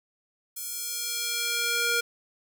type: tone with high-pass filter sweep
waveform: square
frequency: 471.6 Hz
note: A#4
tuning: 20 cents sharp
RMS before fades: -29 dBFS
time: 0.56-2.01 s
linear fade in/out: 10 ms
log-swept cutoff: 9600 to 1100 Hz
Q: 0.73
effects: none